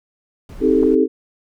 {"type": "noise", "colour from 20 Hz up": "brown", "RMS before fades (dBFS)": -34, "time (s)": [0.49, 0.95], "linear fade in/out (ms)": 2}
{"type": "chord", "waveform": "sine", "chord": "A half-diminished seventh", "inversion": "first", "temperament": "just", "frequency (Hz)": [264, 316.8, 396, 440], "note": ["C4", "Eb4", "G4", "A4"], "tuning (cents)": [16, 31, 18, 0], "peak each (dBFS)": -17, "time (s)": [0.6, 1.08], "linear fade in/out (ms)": 50}
{"type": "clicks", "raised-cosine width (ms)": 1, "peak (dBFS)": -20, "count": 2, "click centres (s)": [0.83, 0.835]}
{"effects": []}